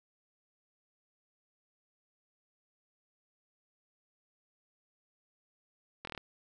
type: slowing click train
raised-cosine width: 0.3 ms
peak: -24 dBFS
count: 6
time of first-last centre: 6.05-6.177 s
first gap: 23 ms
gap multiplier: 1.05
effects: none